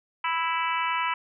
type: harmonic tone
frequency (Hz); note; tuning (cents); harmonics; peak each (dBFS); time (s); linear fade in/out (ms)
329.6; E4; 0; 3 / 4 / 5 / 6 / 7 / 8 / 9; -27 / -31 / -37 / -35 / -33 / -35 / -37; 0.24-1.14; 5
effects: none